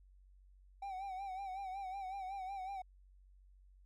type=tone with vibrato; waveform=triangle; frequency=769 Hz; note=G5; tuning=33 cents flat; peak=-39 dBFS; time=0.82-2.82 s; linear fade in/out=5 ms; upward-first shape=sine; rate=5.4 Hz; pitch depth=69 cents each way; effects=added 47 Hz sine -60 dBFS peak until 3.85 s